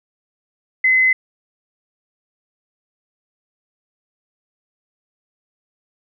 sine tone, 2040 Hz, C7, 44 cents flat, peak -11 dBFS, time 0.84-1.13 s, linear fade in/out 5 ms, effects none

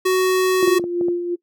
square tone, 372 Hz, F#4, 9 cents sharp, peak -15 dBFS, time 0.05-0.79 s, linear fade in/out 10 ms
sine tone with tremolo, 349.2 Hz, F4, in tune, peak -15 dBFS, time 0.61-1.36 s, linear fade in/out 20 ms, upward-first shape sine, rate 2.8 Hz, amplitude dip 55%
clicks, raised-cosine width 2 ms, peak -14 dBFS, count 6, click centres 0.628 / 0.676 / 0.796 / 0.84 / 1.011 / 1.084 s
effects noise-tail reverb RT60 0.1 s tail -20 dB re dry + high-pass 200 Hz 12 dB/octave

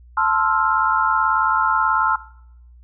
sine chord, F major seventh, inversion first, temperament equal, 880 / 1046.5 / 1318.5 / 1396.9 Hz, A5 / C6 / E6 / F6, 0 / 0 / 0 / 0 cents, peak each -21 dBFS, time 0.17-2.16 s, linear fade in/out 5 ms, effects noise-tail reverb RT60 0.7 s tail -19 dB re dry + added 60 Hz sine -43 dBFS peak until 2.83 s

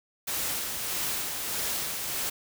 white noise with tremolo, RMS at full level -30 dBFS, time 0.27-2.3 s, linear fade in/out 10 ms, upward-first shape sine, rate 1.6 Hz, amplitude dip 35%, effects none

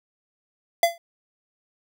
square tone with exponential decay, 680 Hz, F5, 46 cents flat, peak -12 dBFS, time 0.83-0.98 s, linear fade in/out 2 ms, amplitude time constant 32 ms, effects none

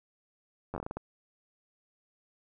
slowing click train, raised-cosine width 1 ms, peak -22 dBFS, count 9, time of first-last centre 0.74-0.97 s, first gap 10 ms, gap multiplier 1.29, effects none

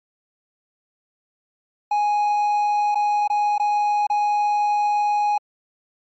triangle tone with dropouts, 830.6 Hz, G#5, in tune, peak -15 dBFS, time 1.91-5.38 s, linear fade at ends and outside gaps 5 ms, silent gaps 2.947-2.954 / 3.277-3.299 / 3.581-3.597 / 4.069-4.099 s, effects MP3 32 kbps

